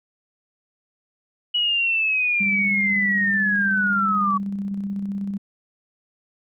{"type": "linear sweep", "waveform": "sine", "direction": "down", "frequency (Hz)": [2934, 1123], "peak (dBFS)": -18, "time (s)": [1.54, 4.38], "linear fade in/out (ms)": 10}
{"type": "tone with tremolo", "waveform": "sine", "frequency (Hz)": 198.7, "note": "G3", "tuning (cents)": 24, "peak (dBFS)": -23, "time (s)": [2.4, 5.38], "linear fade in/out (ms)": 10, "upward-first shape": "square", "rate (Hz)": 16, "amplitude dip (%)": 30}
{"effects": []}